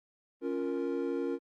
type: chord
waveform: triangle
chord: Bb minor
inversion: first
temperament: equal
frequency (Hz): 277.2 / 349.2 / 466.2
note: Db4 / F4 / Bb4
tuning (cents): 0 / 0 / 0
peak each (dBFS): -33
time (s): 0.41-1.39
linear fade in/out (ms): 50
effects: Opus 32 kbps